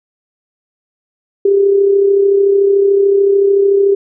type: tone with amplitude modulation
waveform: sine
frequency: 397.2 Hz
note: G4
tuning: 23 cents sharp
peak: -5 dBFS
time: 1.45-3.95 s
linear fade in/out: 5 ms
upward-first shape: sine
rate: 33.6 Hz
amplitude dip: 45%
effects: none